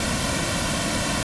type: noise with comb filter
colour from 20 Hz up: pink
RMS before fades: -24 dBFS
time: 0-1.23 s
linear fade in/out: 2 ms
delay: 2.4 ms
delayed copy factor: -0.65
effects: resampled to 24000 Hz